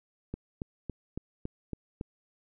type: click train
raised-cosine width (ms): 3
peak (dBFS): -22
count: 7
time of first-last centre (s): 0.34-2.011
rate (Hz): 3.59
effects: none